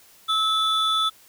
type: tone pair together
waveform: triangle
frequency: 1300 / 3471 Hz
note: E6 / A7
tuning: -24 / -24 cents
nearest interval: octave + perfect fourth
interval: 1700 cents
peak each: -20 dBFS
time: 0.28-1.1 s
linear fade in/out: 20 ms
effects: tanh soft clip ceiling -10 dBFS + white hiss -53 dBFS RMS until 1.28 s